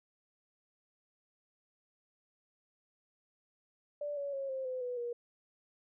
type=tone with pitch steps; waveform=sine; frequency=584 / 564.8 / 546.2 / 528.2 / 510.8 / 493.9 / 477.7 Hz; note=D5 / C#5 / C#5 / C5 / C5 / B4 / A#4; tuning=-10 / +32 / -26 / +16 / -42 / 0 / +42 cents; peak=-35 dBFS; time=4.01-5.13 s; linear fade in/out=5 ms; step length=160 ms; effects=none